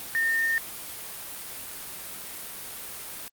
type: tone in noise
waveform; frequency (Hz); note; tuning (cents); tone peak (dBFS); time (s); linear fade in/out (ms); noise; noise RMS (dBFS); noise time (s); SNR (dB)
sine; 1822; A#6; -40; -22; 0.15-0.58; 0; white; -38; 0-3.28; +13
effects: Opus 32 kbps